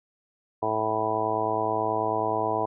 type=harmonic tone; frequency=109.3 Hz; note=A2; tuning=11 cents flat; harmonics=1 / 2 / 3 / 4 / 5 / 6 / 7 / 8 / 9; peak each=-38 / -41 / -34 / -31 / -36 / -30 / -30 / -36 / -29 dBFS; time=0.62-2.66 s; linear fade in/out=10 ms; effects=none